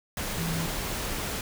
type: tone in noise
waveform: sine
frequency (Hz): 164.81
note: E3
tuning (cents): 0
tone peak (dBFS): -29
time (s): 0.38-0.66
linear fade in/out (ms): 2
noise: pink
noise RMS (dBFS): -32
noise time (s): 0.17-1.41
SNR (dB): 0
effects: none